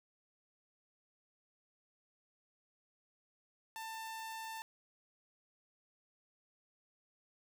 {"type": "tone", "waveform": "sawtooth", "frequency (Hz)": 892, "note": "A5", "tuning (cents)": 23, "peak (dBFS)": -39, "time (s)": [3.76, 4.62], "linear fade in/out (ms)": 0, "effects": []}